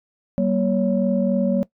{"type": "tone cluster", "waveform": "sine", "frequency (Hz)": [193.3, 237, 559], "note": ["G3", "A#3", "C#5"], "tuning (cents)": [-24, 29, 14], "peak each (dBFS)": [-20, -21, -22], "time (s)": [0.38, 1.63], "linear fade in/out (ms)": 0, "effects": ["noise-tail reverb RT60 0.1 s tail -19 dB re dry", "tanh soft clip ceiling -7 dBFS"]}